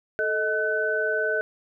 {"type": "tone cluster", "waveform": "sine", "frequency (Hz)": [437.8, 626, 1509], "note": ["A4", "D#5", "F#6"], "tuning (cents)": [-9, 10, 34], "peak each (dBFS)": [-27, -28, -25], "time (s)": [0.19, 1.41], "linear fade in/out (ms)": 0, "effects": []}